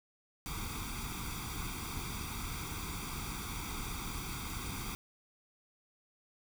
pink noise with comb filter, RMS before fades -40 dBFS, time 0.46-4.95 s, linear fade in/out 0 ms, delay 0.85 ms, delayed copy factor +0.9, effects none

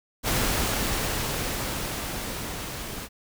pink noise with level ramp, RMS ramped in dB -24 to -36 dBFS, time 0.23-3.09 s, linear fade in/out 50 ms, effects none

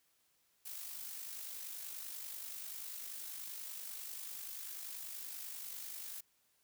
blue noise with amplitude modulation, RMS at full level -44 dBFS, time 0.65-6.21 s, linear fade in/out 10 ms, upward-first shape sine, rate 50.3 Hz, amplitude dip 45%, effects white hiss -75 dBFS RMS until 6.63 s

